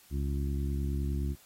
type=harmonic tone; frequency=69.7 Hz; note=C#2; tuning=10 cents sharp; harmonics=1 / 2 / 3 / 4 / 5; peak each=-30 / -36 / -40 / -42 / -44 dBFS; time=0.1-1.36 s; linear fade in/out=50 ms; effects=white hiss -59 dBFS RMS until 1.45 s + AAC 48 kbps